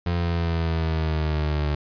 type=linear sweep; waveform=30% pulse; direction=down; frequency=87.1 to 73.42 Hz; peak=-19 dBFS; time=0.06-1.75 s; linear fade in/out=5 ms; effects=resampled to 11025 Hz